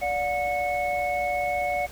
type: tone cluster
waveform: sine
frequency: 582 / 722 / 2202 Hz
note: D5 / F#5 / C#7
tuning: -16 / -43 / -12 cents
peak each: -29 / -26 / -30 dBFS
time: 0.01-1.87 s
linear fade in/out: 20 ms
effects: added 60 Hz sine -45 dBFS peak until 1.91 s + pink hiss -45 dBFS RMS until 1.91 s